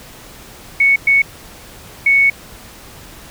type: tone bursts at uneven times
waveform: sine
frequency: 2217 Hz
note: C#7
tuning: in tune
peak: -8 dBFS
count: 3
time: 0.8-0.96 / 1.07-1.22 / 2.06-2.3 s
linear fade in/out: 5 ms
effects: pink hiss -38 dBFS RMS until 3.3 s